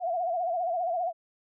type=tone with vibrato; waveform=sine; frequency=698 Hz; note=F5; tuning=1 cent flat; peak=-26 dBFS; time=0-1.13 s; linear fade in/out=50 ms; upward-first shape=sine; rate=15 Hz; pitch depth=100 cents each way; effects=none